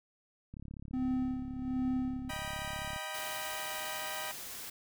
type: click train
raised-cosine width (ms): 5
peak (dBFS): -33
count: 86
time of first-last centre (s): 0.54-2.962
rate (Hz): 35.1
type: tone with tremolo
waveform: triangle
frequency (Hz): 256.3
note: C4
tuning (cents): -36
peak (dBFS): -27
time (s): 0.93-2.31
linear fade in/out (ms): 10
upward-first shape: sine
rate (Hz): 1.3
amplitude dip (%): 70
type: chord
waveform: 15% pulse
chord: Eb augmented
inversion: none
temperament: equal with one note detuned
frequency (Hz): 622.3 / 784 / 973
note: Eb5 / G5 / B5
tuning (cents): 0 / 0 / -26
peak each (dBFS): -36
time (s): 2.29-4.32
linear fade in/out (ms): 10
type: noise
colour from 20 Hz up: white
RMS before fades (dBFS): -44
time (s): 3.14-4.7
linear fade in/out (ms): 5
effects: none